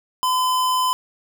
square tone, 1017 Hz, C6, 50 cents flat, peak -18 dBFS, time 0.23-0.93 s, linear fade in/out 0 ms, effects none

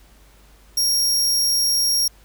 sawtooth tone, 5588 Hz, F8, in tune, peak -14 dBFS, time 0.77-2.08 s, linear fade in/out 5 ms, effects added 50 Hz sine -49 dBFS peak until 2.24 s + pink hiss -54 dBFS RMS until 2.24 s

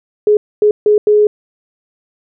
sine tone bursts at uneven times, 419.9 Hz, G#4, 19 cents sharp, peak -6 dBFS, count 4, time 0.27-0.37 / 0.62-0.71 / 0.86-0.98 / 1.07-1.27 s, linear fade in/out 2 ms, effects none

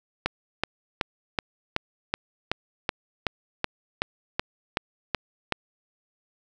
click train, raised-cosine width 0.3 ms, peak -7 dBFS, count 15, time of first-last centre 0.26-5.523 s, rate 2.66 Hz, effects none

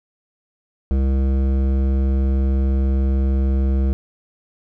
sine tone with hard clipping, 66.8 Hz, C2, 36 cents sharp, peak -17 dBFS, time 0.91-3.93 s, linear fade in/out 0 ms, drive 13 dB, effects none

